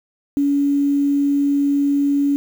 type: tone with quantisation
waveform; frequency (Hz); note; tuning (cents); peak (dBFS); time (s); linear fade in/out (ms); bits
sine; 283.1; C#4; +37; -14; 0.37-2.36; 0; 7
effects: none